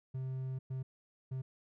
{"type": "tone bursts at uneven times", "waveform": "triangle", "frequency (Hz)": 130.81, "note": "C3", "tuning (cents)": 0, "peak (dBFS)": -34, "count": 3, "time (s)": [[0.14, 0.59], [0.7, 0.83], [1.31, 1.42]], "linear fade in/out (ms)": 10, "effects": []}